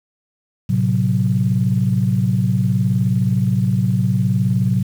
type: chord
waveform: sine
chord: F# diminished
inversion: first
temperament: equal with one note detuned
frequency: 111.47 / 130.81 / 185 Hz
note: A2 / C3 / F#3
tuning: +23 / 0 / 0 cents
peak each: -18 dBFS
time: 0.69-4.83 s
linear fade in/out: 10 ms
effects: tanh soft clip ceiling -4 dBFS + 7-bit